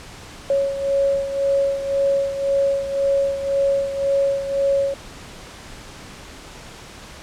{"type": "beating tone pair", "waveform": "sine", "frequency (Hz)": [553, 554.9], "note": ["C#5", "C#5"], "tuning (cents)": [-4, 2], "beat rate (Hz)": 1.9, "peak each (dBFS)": [-18, -24], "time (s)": [0.5, 4.94], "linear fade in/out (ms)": 2, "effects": ["pink hiss -39 dBFS RMS until 7.22 s", "low-pass 8000 Hz 12 dB/octave"]}